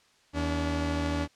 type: tone pair together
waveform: sawtooth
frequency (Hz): 80 / 286.5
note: D#2 / D4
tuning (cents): +49 / -43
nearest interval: octave + minor seventh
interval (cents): 2208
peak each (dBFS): -26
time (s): 0.33-1.28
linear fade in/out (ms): 50
effects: white hiss -63 dBFS RMS until 1.35 s + low-pass 6000 Hz 12 dB/octave